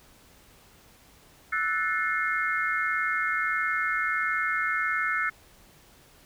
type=chord; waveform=sine; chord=F# half-diminished seventh; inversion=third; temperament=equal with one note detuned; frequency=1318.5 / 1480 / 1760 / 2141 Hz; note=E6 / F#6 / A6 / C7; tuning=0 / 0 / 0 / +39 cents; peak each=-30 dBFS; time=1.52-5.3 s; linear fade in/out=10 ms; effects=pink hiss -56 dBFS RMS until 6.25 s